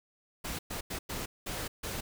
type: noise bursts at uneven times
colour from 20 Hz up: pink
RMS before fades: -37 dBFS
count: 6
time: 0.44-0.59 / 0.7-0.81 / 0.9-0.99 / 1.09-1.26 / 1.46-1.68 / 1.83-2.01 s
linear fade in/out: 10 ms
effects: none